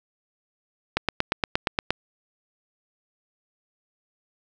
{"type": "click train", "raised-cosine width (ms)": 0.3, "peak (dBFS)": -5, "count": 9, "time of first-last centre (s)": [0.97, 1.906], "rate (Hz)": 8.55, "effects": []}